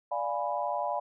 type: chord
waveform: sine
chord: D diminished seventh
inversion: none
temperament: equal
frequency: 587.3 / 698.5 / 830.6 / 987.8 Hz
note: D5 / F5 / Ab5 / Cb6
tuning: 0 / 0 / 0 / 0 cents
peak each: -34 dBFS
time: 0.11-1 s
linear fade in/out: 10 ms
effects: none

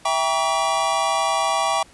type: chord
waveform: square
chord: E diminished seventh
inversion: none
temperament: just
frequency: 659.3 / 791.1 / 949.3 / 1139.2 Hz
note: E5 / G5 / Bb5 / Db6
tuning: 0 / +16 / +31 / +47 cents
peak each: -26 / -24 / -27 / -24 dBFS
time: 0.05-1.83 s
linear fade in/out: 5 ms
effects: pink hiss -50 dBFS RMS until 1.93 s + resampled to 24000 Hz

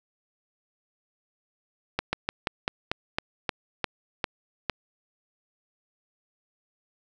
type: slowing click train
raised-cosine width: 0.3 ms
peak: -9 dBFS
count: 11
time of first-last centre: 1.99-4.697 s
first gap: 140 ms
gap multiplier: 1.14
effects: none

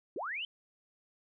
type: linear sweep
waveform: sine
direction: up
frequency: 280 to 3136 Hz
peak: -35 dBFS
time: 0.16-0.45 s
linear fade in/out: 2 ms
effects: none

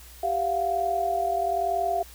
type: tone cluster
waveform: sine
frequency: 392 / 687 / 728 Hz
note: G4 / F5 / F#5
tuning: 0 / -29 / -28 cents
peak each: -32 / -24 / -30 dBFS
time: 0.23-2.03 s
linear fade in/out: 5 ms
effects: added 60 Hz sine -47 dBFS peak until 2.14 s + white hiss -49 dBFS RMS until 2.14 s

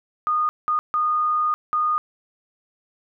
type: tone bursts at uneven times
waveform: sine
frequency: 1228 Hz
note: D#6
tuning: 23 cents flat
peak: -18 dBFS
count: 4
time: 0.27-0.49 / 0.68-0.79 / 0.94-1.54 / 1.73-1.98 s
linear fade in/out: 0 ms
effects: none

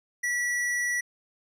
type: tone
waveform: square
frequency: 1945 Hz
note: B6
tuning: 27 cents flat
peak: -26 dBFS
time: 0.23-1.01 s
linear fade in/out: 10 ms
effects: low-pass 12000 Hz 12 dB/octave

